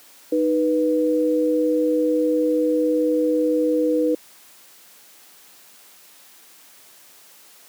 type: tone pair together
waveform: sine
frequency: 309.3 / 491 Hz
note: D#4 / B4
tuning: -10 / -10 cents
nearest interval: minor sixth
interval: 800 cents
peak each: -19 dBFS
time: 0.32-4.15 s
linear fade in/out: 5 ms
effects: white hiss -49 dBFS RMS until 7.68 s + high-pass 200 Hz 12 dB/octave